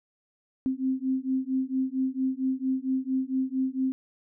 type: beating tone pair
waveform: sine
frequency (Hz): 260 / 264.4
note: C4 / C4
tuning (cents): -11 / +18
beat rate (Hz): 4.4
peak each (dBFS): -28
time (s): 0.66-3.92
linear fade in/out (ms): 0
effects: none